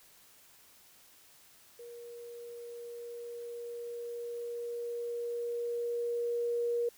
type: tone with level ramp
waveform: sine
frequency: 474.3 Hz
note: A#4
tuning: 30 cents sharp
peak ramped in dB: -45 to -28 dBFS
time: 1.79-6.89 s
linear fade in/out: 5 ms
effects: white hiss -60 dBFS RMS until 6.97 s